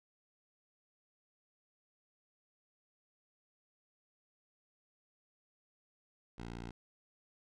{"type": "tone", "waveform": "10% pulse", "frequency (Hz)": 58.27, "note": "A#1", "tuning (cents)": 0, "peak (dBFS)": -35, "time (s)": [6.38, 6.71], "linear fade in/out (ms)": 5, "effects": ["low-pass 6000 Hz 12 dB/octave"]}